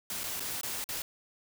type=noise with dropouts; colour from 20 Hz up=white; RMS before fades=-36 dBFS; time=0.1-1.02 s; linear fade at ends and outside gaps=2 ms; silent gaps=0.235-0.239 / 0.397-0.403 / 0.612-0.632 / 0.842-0.889 s; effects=none

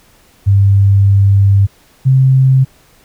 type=tone pair in turn; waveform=sine; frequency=99 / 132.15 Hz; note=G2 / C3; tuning=+18 / +18 cents; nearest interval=perfect fourth; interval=500 cents; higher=second; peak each=-5 dBFS; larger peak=neither; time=0.46-1.67 / 2.05-2.65 s; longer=first; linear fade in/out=20 ms; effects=pink hiss -48 dBFS RMS until 3.04 s

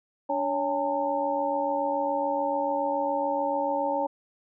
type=tone cluster; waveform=sine; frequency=290.1 / 559 / 816 / 903 Hz; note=D4 / C#5 / G#5 / A5; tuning=-21 / +14 / -31 / +45 cents; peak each=-33 / -28 / -31 / -29 dBFS; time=0.29-4.07 s; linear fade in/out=10 ms; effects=none

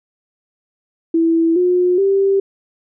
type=tone with pitch steps; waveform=sine; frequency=329.6 / 359.4 / 392 Hz; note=E4 / F4 / G4; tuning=0 / +50 / 0 cents; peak=-11 dBFS; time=1.14-2.4 s; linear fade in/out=5 ms; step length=420 ms; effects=none

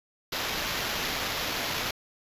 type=noise with sample-and-hold; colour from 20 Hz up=white; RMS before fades=-31 dBFS; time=0.32-1.91 s; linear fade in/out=5 ms; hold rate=8820 Hz; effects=resampled to 32000 Hz

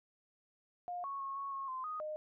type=tone with pitch steps; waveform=sine; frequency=710 / 1105 / 1091 / 1106 / 1089 / 1036 / 1244 / 613 Hz; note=F5 / C#6 / C#6 / C#6 / C#6 / C6 / D#6 / D#5; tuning=+28 / -6 / -28 / -4 / -31 / -17 / -1 / -26 cents; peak=-38 dBFS; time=0.88-2.16 s; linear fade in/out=0 ms; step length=160 ms; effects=none

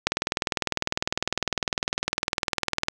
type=click train; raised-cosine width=0.2 ms; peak=-5 dBFS; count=57; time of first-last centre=0.07-2.884 s; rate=19.9 Hz; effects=none

